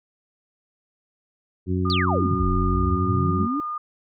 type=harmonic tone; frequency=91.8 Hz; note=F#2; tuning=13 cents flat; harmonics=1 / 2 / 3 / 4; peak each=-23 / -26 / -28 / -29 dBFS; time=1.66-3.48 s; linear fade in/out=50 ms
type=tone; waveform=sine; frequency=1217 Hz; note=D#6; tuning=39 cents flat; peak=-26 dBFS; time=1.85-3.78 s; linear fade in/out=5 ms
type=exponential two-way sweep; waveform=sine; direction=down then up; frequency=4800 to 30.89 to 307.3 Hz; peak=-23 dBFS; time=1.9-3.6 s; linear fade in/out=0 ms; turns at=2.5 s
effects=none